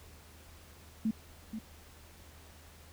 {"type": "tone with echo", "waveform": "sine", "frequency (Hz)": 220, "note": "A3", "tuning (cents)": 0, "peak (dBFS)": -27, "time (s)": [1.05, 1.11], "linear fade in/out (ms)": 5, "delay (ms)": 480, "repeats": 1, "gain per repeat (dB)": -9, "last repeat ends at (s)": 1.59, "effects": ["added 78 Hz sine -56 dBFS peak until 2.92 s", "pink hiss -57 dBFS RMS until 2.92 s"]}